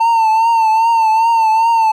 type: tone with vibrato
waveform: triangle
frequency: 900 Hz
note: A5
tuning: 39 cents sharp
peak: -7 dBFS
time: 0-1.92 s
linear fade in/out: 10 ms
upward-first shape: triangle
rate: 2.5 Hz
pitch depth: 61 cents each way
effects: none